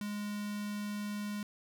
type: tone with notch filter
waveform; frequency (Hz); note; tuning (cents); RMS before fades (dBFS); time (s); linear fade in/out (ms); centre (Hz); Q
square; 207; G#3; -5; -38; 0.01-1.43; 2; 540; 0.91
effects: none